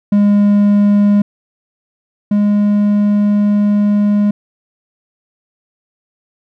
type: tone pair in turn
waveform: triangle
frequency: 204.5 / 206.2 Hz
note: G#3 / G#3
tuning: -26 / -12 cents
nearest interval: unison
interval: 14 cents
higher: second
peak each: -5 / -7 dBFS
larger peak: first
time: 0.12-1.22 / 2.31-4.31 s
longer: second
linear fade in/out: 5 ms
effects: none